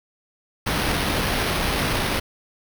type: noise with sample-and-hold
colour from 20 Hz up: pink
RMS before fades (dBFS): -23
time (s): 0.66-2.2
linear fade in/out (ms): 10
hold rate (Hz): 7350
effects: none